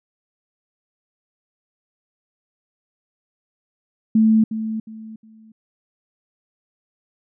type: tone with echo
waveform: sine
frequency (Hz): 220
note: A3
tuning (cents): 0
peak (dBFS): -11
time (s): 4.15-4.44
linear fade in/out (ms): 5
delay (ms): 360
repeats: 3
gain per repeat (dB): -11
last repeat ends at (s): 5.52
effects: none

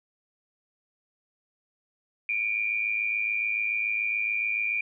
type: tone pair together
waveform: sine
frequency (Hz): 2302 / 2409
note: D7 / D7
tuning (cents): -35 / +43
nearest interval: minor second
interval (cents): 78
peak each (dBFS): -31 / -26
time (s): 2.29-4.81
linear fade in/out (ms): 2
effects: none

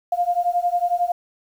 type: beating tone pair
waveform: sine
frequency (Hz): 698.5 / 709.5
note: F5 / F5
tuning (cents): 0 / +27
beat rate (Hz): 11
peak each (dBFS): -21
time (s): 0.12-1.12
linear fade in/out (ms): 5
effects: 8-bit

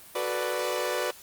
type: chord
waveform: sawtooth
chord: B minor seventh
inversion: second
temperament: equal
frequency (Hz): 370 / 440 / 493.9 / 587.3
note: F#4 / A4 / B4 / D5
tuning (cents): 0 / 0 / 0 / 0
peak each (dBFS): -30 / -33 / -27 / -28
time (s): 0.15-1.11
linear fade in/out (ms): 5
effects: white hiss -49 dBFS RMS until 1.22 s + Opus 32 kbps

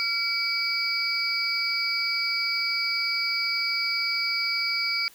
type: tone cluster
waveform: sine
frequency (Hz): 1378 / 2285 / 4510 / 4877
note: F6 / D7 / C#8 / D#8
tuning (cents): -24 / -48 / +29 / -35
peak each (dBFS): -35 / -27 / -32 / -28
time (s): 0-5.08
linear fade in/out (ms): 0
effects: white hiss -53 dBFS RMS until 5.14 s

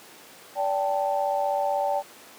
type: chord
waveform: sine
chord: D suspended fourth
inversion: none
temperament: equal with one note detuned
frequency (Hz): 579.2 / 784 / 880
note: D5 / G5 / A5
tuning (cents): -24 / 0 / 0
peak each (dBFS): -26 / -26 / -29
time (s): 0.55-2.03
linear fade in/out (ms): 50
effects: pink hiss -47 dBFS RMS until 2.38 s + high-pass 300 Hz 12 dB/octave

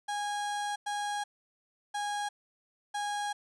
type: tone bursts at uneven times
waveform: 35% pulse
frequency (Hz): 823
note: G#5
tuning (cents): -16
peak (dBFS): -30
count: 4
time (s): 0.08-0.76 / 0.86-1.24 / 1.94-2.29 / 2.94-3.33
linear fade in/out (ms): 10
effects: resampled to 24000 Hz + 12-bit

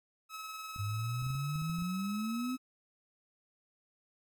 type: tone with tremolo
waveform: sawtooth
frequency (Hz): 1288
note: E6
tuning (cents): -41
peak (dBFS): -37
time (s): 0.29-2.58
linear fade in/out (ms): 50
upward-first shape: square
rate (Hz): 20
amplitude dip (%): 25
type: clicks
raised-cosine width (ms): 5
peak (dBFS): -36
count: 10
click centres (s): 0.762 / 1.223 / 1.266 / 1.304 / 1.351 / 1.558 / 1.62 / 1.698 / 1.786 / 1.822
type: exponential sweep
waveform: sine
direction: up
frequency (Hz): 99.5 to 261.6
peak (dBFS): -33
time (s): 0.78-2.57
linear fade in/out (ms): 20
effects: none

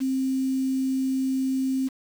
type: tone with quantisation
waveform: sine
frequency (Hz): 263.9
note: C4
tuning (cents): +15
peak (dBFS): -22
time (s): 0-1.89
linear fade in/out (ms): 20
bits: 7
effects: none

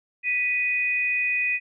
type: tone pair together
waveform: sine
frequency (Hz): 1975.5 / 2489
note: B6 / D#7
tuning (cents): 0 / 0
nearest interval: major third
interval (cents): 400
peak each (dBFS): -28 / -22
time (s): 0.23-1.6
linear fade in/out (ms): 50
effects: none

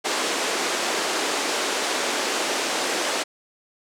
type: band-pass noise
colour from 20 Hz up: pink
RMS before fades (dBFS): -25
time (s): 0.04-3.24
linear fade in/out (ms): 20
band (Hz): 310 to 8600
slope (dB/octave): 24
effects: none

